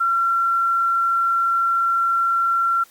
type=tone; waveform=sine; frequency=1363 Hz; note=F6; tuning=43 cents flat; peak=-16 dBFS; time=0-2.84 s; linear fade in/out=10 ms; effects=white hiss -52 dBFS RMS until 2.9 s + AAC 64 kbps